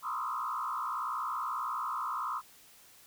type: tone with frequency modulation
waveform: sine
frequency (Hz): 1152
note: D6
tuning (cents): -34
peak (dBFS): -32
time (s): 0.02-2.42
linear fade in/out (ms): 50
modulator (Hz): 60.8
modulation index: 2.8
effects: white hiss -58 dBFS RMS until 3.06 s